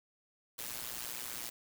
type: noise with amplitude modulation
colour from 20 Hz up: white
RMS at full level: -38 dBFS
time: 0.58-1.5 s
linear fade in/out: 10 ms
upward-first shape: sine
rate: 120 Hz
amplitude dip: 90%
effects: none